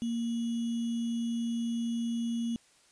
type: tone with sample-and-hold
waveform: sine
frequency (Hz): 232.7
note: A#3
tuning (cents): -3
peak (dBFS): -29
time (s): 0.02-2.56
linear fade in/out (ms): 0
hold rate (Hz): 3150
effects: white hiss -63 dBFS RMS until 2.91 s + resampled to 22050 Hz